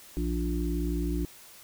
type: harmonic tone with a mistuned harmonic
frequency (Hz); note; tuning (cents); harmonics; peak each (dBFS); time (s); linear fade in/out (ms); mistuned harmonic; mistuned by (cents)
58.5; A#1; +7; 1 / 3 / 5 / 6; -29 / -34 / -33 / -36; 0.17-1.25; 0; 3; -35
effects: white hiss -51 dBFS RMS until 1.63 s